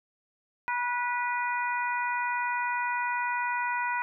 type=harmonic tone with a mistuned harmonic; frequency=490 Hz; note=B4; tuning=14 cents flat; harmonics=2 / 3 / 4 / 5; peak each=-29 / -33 / -35 / -37 dBFS; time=0.68-4.02 s; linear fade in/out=0 ms; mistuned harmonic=2; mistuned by=-17 cents; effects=none